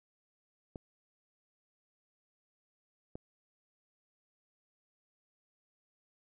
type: clicks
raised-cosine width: 2 ms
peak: -29 dBFS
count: 2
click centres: 0.758 / 3.155 s
effects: none